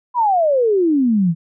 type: exponential sweep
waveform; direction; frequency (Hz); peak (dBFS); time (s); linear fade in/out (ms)
sine; down; 1015 to 157.9; -12; 0.14-1.35; 50
effects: none